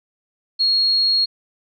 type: tone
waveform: sine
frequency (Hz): 4294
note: C8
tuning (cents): +44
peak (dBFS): -14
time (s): 0.59-1.26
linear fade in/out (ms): 20
effects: none